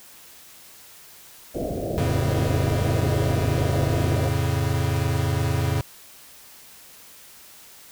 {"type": "low-pass noise", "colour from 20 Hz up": "white", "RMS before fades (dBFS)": -28, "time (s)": [1.54, 4.3], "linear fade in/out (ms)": 20, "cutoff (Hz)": 700, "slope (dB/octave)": 96}
{"type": "chord", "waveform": "square", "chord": "F augmented", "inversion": "none", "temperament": "equal", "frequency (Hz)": [87.31, 110, 138.59], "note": ["F2", "A2", "C#3"], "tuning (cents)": [0, 0, 0], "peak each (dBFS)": -26, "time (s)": [1.98, 5.81], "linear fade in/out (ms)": 0}
{"effects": ["white hiss -47 dBFS RMS until 7.91 s"]}